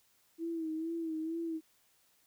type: tone with vibrato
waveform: sine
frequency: 324.7 Hz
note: E4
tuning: 26 cents flat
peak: -34 dBFS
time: 0.38-1.61 s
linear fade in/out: 50 ms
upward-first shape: sine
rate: 2.2 Hz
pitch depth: 54 cents each way
effects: white hiss -70 dBFS RMS until 2.26 s